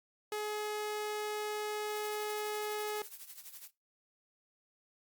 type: tone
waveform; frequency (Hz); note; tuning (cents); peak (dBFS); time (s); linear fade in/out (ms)
sawtooth; 422.3; G#4; +29; -31; 0.32-3.02; 2
type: noise with tremolo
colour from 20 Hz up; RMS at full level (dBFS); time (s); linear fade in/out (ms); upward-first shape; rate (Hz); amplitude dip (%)
blue; -46; 1.87-3.71; 50; triangle; 12; 85
effects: noise-tail reverb RT60 0.2 s tail -18 dB re dry + Opus 48 kbps